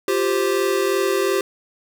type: chord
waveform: square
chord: F suspended second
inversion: none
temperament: equal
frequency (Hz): 349.2 / 392 / 523.3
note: F4 / G4 / C5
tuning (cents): 0 / 0 / 0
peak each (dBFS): -25 / -20 / -26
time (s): 0.08-1.41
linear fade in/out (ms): 2
effects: none